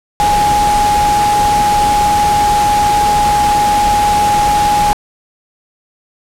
sine tone in noise, 830.6 Hz, G#5, in tune, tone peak -9 dBFS, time 0.2-4.93 s, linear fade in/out 0 ms, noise pink, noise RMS -19 dBFS, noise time 0.2-4.93 s, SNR +7 dB, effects low-pass 11000 Hz 12 dB/octave

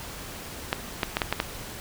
clicks, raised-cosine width 0.3 ms, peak -7 dBFS, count 6, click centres 0.729 / 1.032 / 1.169 / 1.218 / 1.326 / 1.401 s, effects pink hiss -39 dBFS RMS until 1.8 s

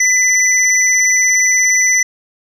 sine tone pair together, 2009 / 5946 Hz, B6 / F#8, +29 / +8 cents, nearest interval octave + perfect fifth, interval 1879 cents, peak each -11 dBFS, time 0-2.03 s, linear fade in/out 5 ms, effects tanh soft clip ceiling -4 dBFS

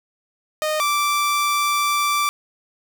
sawtooth tone pair in turn, 616 / 1169.6 Hz, D#5 / D6, -17 / -7 cents, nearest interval major seventh, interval 1110 cents, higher second, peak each -16 / -14 dBFS, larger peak second, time 0.62-0.8 / 0.8-2.29 s, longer second, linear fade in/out 0 ms, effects none

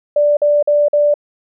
sine tone bursts, 587.3 Hz, D5, in tune, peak -9 dBFS, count 4, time 0.16-1.141 s, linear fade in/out 5 ms, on 210 ms, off 47 ms, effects none

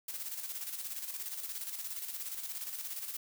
blue noise with tremolo, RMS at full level -39 dBFS, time 0.08-3.17 s, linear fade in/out 5 ms, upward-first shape square, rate 17 Hz, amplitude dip 50%, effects none

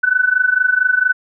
sine tone with amplitude modulation, 1500 Hz, F#6, 23 cents sharp, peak -8 dBFS, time 0.03-1.13 s, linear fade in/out 10 ms, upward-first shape sine, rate 24.4 Hz, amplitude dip 85%, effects none

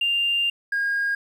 triangle tone pair in turn, 2794 / 1626.9 Hz, F7 / G#6, 0 / -36 cents, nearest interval major sixth, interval 936 cents, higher first, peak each -16 / -18 dBFS, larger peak first, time 0.01-0.5 / 0.72-1.15 s, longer first, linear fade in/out 5 ms, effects tanh soft clip ceiling -17 dBFS

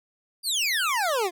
25% pulse exponential sweep, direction down, 4858 to 334.7 Hz, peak -19 dBFS, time 0.43-1.31 s, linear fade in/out 50 ms, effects none

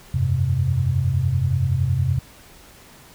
sine chord, F suspended second, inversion none, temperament equal, 87.31 / 98 / 130.81 Hz, F2 / G2 / C3, 0 / 0 / 0 cents, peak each -23 / -23 / -20 dBFS, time 0.14-2.19 s, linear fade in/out 5 ms, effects pink hiss -47 dBFS RMS until 3.14 s

